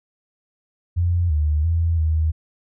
sine tone with pitch steps, 87.1 / 75.6 / 83.3 / 79.1 Hz, F2 / D#2 / E2 / D#2, -4 / -49 / +19 / +29 cents, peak -16 dBFS, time 0.96-2.32 s, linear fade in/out 20 ms, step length 340 ms, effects none

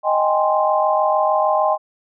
sine chord, Ab major seventh, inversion second, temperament equal, 622.3 / 784 / 830.6 / 1046.5 Hz, Eb5 / G5 / Ab5 / C6, 0 / 0 / 0 / 0 cents, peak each -18 / -20 / -22 / -20 dBFS, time 0.03-1.78 s, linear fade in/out 50 ms, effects none

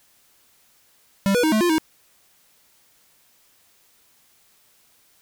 square tone with pitch steps, 196.7 / 487 / 313.5 / 216.4 / 350.3 / 316.3 Hz, G3 / B4 / D#4 / A3 / F4 / D#4, +6 / -24 / +13 / -29 / +5 / +29 cents, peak -17 dBFS, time 1.26-1.782 s, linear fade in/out 0 ms, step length 87 ms, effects white hiss -59 dBFS RMS until 5.21 s

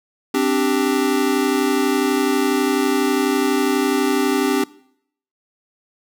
square chord, C suspended second, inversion none, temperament equal, 261.6 / 293.7 / 392 Hz, C4 / D4 / G4, 0 / 0 / 0 cents, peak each -21 dBFS, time 0.34-4.64 s, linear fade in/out 5 ms, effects noise-tail reverb RT60 0.7 s tail -22 dB re dry

